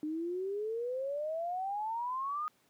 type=exponential sweep; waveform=sine; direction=up; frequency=300 to 1251 Hz; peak=-33 dBFS; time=0.03-2.48 s; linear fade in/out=0 ms; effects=pink hiss -70 dBFS RMS until 2.69 s + high-pass 150 Hz 12 dB/octave